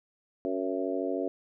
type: harmonic tone with a mistuned harmonic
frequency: 93.2 Hz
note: F#2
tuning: 13 cents sharp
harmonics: 3 / 4 / 5 / 6 / 7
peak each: -33 / -34 / -35 / -36 / -36 dBFS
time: 0.45-1.28 s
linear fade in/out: 0 ms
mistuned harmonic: 7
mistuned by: +32 cents
effects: none